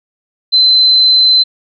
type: tone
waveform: sine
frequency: 4062 Hz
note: B7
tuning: 48 cents sharp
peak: -5 dBFS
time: 0.52-1.44 s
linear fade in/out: 20 ms
effects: none